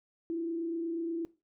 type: tone with frequency modulation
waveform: sine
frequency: 333.3 Hz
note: E4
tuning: 19 cents sharp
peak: -31 dBFS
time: 0.3-1.25 s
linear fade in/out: 0 ms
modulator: 28.3 Hz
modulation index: 0.35
effects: noise-tail reverb RT60 0.3 s tail -20 dB re dry